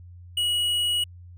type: tone with tanh clipping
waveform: triangle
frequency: 2912 Hz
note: F#7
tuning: 28 cents flat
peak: -23 dBFS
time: 0.37-1.04 s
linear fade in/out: 5 ms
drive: 13 dB
effects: added 88 Hz sine -42 dBFS peak until 1.37 s